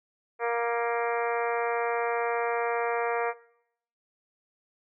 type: harmonic tone with a mistuned harmonic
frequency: 235 Hz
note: A#3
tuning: 14 cents sharp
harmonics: 2 / 3 / 4 / 5 / 6 / 7 / 8 / 9 / 10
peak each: -28 / -32 / -34 / -36 / -38 / -39 / -40 / -41 / -42 dBFS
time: 0.39-3.34 s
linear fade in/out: 50 ms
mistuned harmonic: 6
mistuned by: -22 cents
effects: noise-tail reverb RT60 0.7 s tail -19 dB re dry